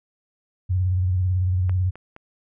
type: tone with vibrato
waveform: sine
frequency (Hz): 91.8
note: F#2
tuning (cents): -13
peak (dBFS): -18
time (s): 0.69-1.91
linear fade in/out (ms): 20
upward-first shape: sine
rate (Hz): 18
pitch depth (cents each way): 61
type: clicks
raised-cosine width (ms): 0.5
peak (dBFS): -22 / -26 / -26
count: 3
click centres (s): 1.695 / 1.956 / 2.164
effects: none